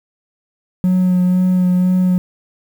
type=tone with vibrato; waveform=triangle; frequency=182.3 Hz; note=F#3; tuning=25 cents flat; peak=-8 dBFS; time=0.84-2.18 s; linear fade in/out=0 ms; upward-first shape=sine; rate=2 Hz; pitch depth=16 cents each way; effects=tanh soft clip ceiling -5 dBFS + 7-bit